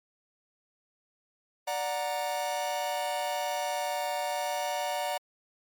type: chord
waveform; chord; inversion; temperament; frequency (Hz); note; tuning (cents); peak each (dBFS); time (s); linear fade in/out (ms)
45% pulse; D augmented; none; equal with one note detuned; 587.3 / 734 / 932.3; D5 / F#5 / A#5; 0 / -14 / 0; -34 / -33 / -35; 1.67-5.18; 10
effects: MP3 96 kbps